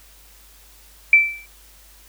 sine tone with exponential decay, 2331 Hz, D7, 14 cents flat, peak -5 dBFS, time 1.13-1.46 s, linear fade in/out 2 ms, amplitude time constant 71 ms, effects added 50 Hz sine -50 dBFS peak until 2.08 s + white hiss -50 dBFS RMS until 2.08 s

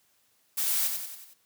blue noise with echo, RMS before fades -28 dBFS, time 0.57-0.88 s, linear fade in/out 10 ms, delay 92 ms, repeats 5, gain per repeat -5 dB, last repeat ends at 1.34 s, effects white hiss -68 dBFS RMS until 1.45 s + high-pass 60 Hz 12 dB/octave

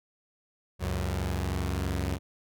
sawtooth tone pair together, 69.3 / 92.5 Hz, C#2 / F#2, 0 / 0 cents, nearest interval perfect fourth, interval 500 cents, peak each -27 dBFS, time 0.79-2.19 s, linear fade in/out 50 ms, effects none

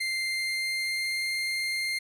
30% pulse tone with pitch glide, 2093 to 2108 Hz, C7 to C7, 0 to +12 cents, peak -25 dBFS, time 0-1.99 s, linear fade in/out 10 ms, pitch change +12 cents, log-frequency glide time 0.18-1.28 s, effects low-pass 12000 Hz 12 dB/octave

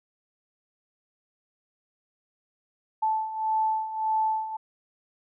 sine beating tone pair, 874 / 875.7 Hz, A5 / A5, -12 / -8 cents, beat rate 1.7 Hz, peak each -30 / -25 dBFS, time 3.02-4.57 s, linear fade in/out 10 ms, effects none

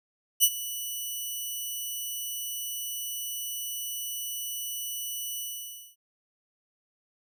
5% pulse tone with ADSR envelope, 2960 Hz, F#7, in tune, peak -7 dBFS, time 0.4-5.96 s, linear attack 37 ms, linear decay 53 ms, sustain -17 dB, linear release 570 ms, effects none

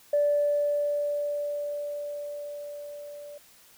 sine tone with level ramp, 583 Hz, D5, 13 cents flat, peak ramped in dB -19 to -40 dBFS, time 0.13-3.38 s, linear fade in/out 5 ms, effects tanh soft clip ceiling -15 dBFS + white hiss -56 dBFS RMS until 3.77 s

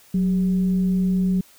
sine tone with frequency modulation, 185 Hz, F#3, in tune, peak -17 dBFS, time 0.14-1.41 s, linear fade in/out 5 ms, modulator 216 Hz, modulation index 0.22, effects white hiss -52 dBFS RMS until 1.58 s

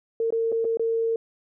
sine tone with dropouts, 455.2 Hz, A#4, 41 cents flat, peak -21 dBFS, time 0.2-1.16 s, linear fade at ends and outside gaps 2 ms, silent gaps 0.305-0.324 / 0.519-0.524 / 0.645-0.65 / 0.772-0.795 s, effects none

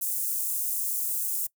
white high-pass noise, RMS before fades -29 dBFS, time 0.01-1.47 s, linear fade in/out 10 ms, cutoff 7900 Hz, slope 24 dB/octave, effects noise-tail reverb RT60 0.1 s tail -22 dB re dry

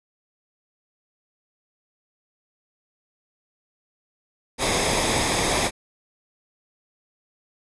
pink noise with comb filter, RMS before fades -22 dBFS, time 4.58-5.71 s, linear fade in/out 50 ms, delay 0.69 ms, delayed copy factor -0.55, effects resampled to 24000 Hz

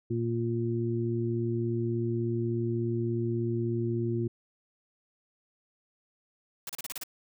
harmonic tone, 116.54 Hz, A#2, in tune, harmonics 1 / 2 / 3, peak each -30 / -34 / -31 dBFS, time 0.1-4.28 s, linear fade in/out 10 ms
white noise bursts, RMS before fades -37 dBFS, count 7, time 6.67-7.036 s, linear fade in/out 2 ms, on 24 ms, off 33 ms
effects none

